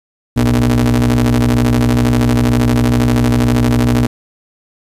35% pulse ring-modulated tone, 62.1 Hz, B1, 10 cents sharp, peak -5 dBFS, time 0.36-4.07 s, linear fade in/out 10 ms, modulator 180 Hz, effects resampled to 32000 Hz + 7-bit

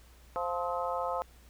harmonic tone with a mistuned harmonic, 174.61 Hz, F3, in tune, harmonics 3 / 4 / 5 / 6 / 7, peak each -35 / -36 / -37 / -38 / -38 dBFS, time 0.36-1.22 s, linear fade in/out 0 ms, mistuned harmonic 7, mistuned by +75 cents, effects added 60 Hz sine -55 dBFS peak until 1.49 s + pink hiss -61 dBFS RMS until 1.49 s

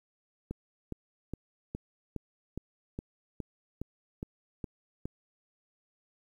click train, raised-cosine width 3 ms, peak -23 dBFS, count 12, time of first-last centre 0.51-5.055 s, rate 2.42 Hz, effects 10-bit

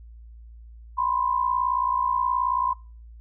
sine tone pair together, 987.8 / 1046.5 Hz, B5 / C6, 0 / 0 cents, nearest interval minor second, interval 100 cents, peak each -24 dBFS, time 0.97-2.74 s, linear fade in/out 20 ms, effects noise-tail reverb RT60 0.4 s tail -24 dB re dry + added 57 Hz sine -42 dBFS peak until 3.2 s

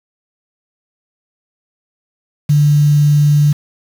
sine tone with quantisation, 146.9 Hz, D3, 1 cent sharp, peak -7 dBFS, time 2.49-3.53 s, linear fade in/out 10 ms, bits 5, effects none

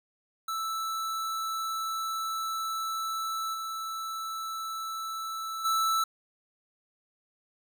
square tone with level steps, 1318.5 Hz, E6, in tune, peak -31 / -34 / -25 dBFS, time 0.48-6.04 s, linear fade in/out 5 ms, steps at 3.53 / 5.64 s, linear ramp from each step 20 ms, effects none

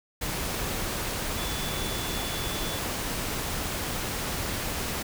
sine tone in noise, 3455 Hz, A7, 32 cents flat, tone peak -38 dBFS, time 1.37-2.79 s, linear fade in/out 10 ms, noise pink, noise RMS -31 dBFS, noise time 0.21-5.03 s, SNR -10 dB, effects none

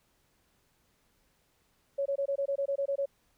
sine tone bursts, 556 Hz, C#5, 5 cents sharp, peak -27 dBFS, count 11, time 1.98-3.058 s, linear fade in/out 10 ms, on 78 ms, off 22 ms, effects pink hiss -71 dBFS RMS until 3.37 s

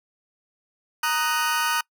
sawtooth chord, D# minor, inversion second, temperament just, 933.4 / 1244.5 / 1493.4 Hz, A#5 / D#6 / F#6, +2 / 0 / +16 cents, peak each -22 dBFS, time 1.03-1.81 s, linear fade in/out 5 ms, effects noise-tail reverb RT60 0.1 s tail -25 dB re dry

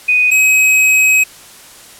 sine / square tone pair in turn, 2489 / 2540 Hz, D#7 / D#7, 0 / +35 cents, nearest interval unison, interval 35 cents, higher second, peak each -8 dBFS, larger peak neither, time 0.08-0.31 / 0.31-1.24 s, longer second, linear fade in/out 10 ms, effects white hiss -38 dBFS RMS until 1.99 s + low-pass 12000 Hz 12 dB/octave

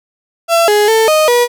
35% pulse tone with pitch steps, 673 / 417.1 / 445 / 620 / 483.5 Hz, E5 / G#4 / A4 / D#5 / B4, +36 / +7 / +20 / -6 / -37 cents, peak -6 dBFS, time 0.48-1.48 s, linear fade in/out 50 ms, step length 200 ms, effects none

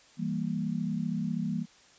sine chord, E diminished, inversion none, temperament equal with one note detuned, 164.81 / 197.25 / 233.1 Hz, E3 / G3 / Bb3, 0 / +11 / 0 cents, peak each -33 dBFS, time 0.17-1.66 s, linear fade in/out 50 ms, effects white hiss -58 dBFS RMS until 1.98 s + resampled to 16000 Hz

